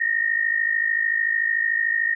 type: tone pair together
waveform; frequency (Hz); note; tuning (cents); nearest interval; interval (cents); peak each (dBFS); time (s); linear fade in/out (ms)
sine; 1827 / 1880.5; A#6 / A#6; -35 / +15; unison; 50; -22; 0-2.15; 10
effects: none